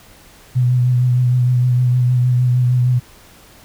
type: tone with vibrato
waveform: sine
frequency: 124.6 Hz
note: B2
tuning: 16 cents sharp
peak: -11 dBFS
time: 0.55-3 s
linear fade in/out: 20 ms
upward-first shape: triangle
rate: 6.5 Hz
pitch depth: 31 cents each way
effects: pink hiss -45 dBFS RMS until 3.64 s